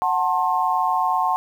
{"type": "chord", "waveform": "sine", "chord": "F# diminished", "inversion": "none", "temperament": "just", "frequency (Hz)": [740, 888, 1065.6], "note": ["F#5", "A5", "C6"], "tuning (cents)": [0, 16, 31], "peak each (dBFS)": -22, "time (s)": [0.02, 1.36], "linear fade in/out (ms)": 0, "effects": ["8-bit"]}